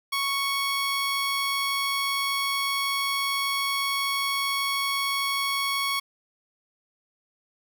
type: tone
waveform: 15% pulse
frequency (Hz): 1108.7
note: C#6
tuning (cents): 0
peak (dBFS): -18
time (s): 0.12-6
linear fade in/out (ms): 10
effects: none